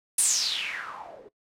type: noise with low-pass filter sweep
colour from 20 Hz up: blue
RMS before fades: -29 dBFS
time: 0.18-1.29 s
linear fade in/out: 5 ms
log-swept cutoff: 10000 to 390 Hz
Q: 6.3
effects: noise-tail reverb RT60 0.1 s tail -20 dB re dry